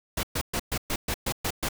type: noise bursts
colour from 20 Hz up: pink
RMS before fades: -28 dBFS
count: 9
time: 0.17-1.688 s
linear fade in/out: 5 ms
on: 62 ms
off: 120 ms
effects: none